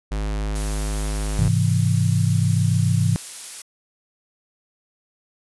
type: tone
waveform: square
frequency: 51.91 Hz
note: G#1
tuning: in tune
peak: -23 dBFS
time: 0.11-1.49 s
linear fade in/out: 10 ms
type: noise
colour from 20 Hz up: blue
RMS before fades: -32 dBFS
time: 0.55-3.62 s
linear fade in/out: 5 ms
type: chord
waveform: sine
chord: Ab augmented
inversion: none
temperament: equal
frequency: 103.83 / 130.81 / 164.81 Hz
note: Ab2 / C3 / E3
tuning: 0 / 0 / 0 cents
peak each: -19 / -21 / -21 dBFS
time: 1.39-3.16 s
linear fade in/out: 0 ms
effects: resampled to 24000 Hz